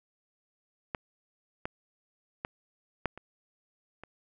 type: clicks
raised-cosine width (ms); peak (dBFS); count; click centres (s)
0.5; -17 / -18 / -18 / -13 / -29 / -29; 6; 0.948 / 1.655 / 2.449 / 3.057 / 3.176 / 4.036
effects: none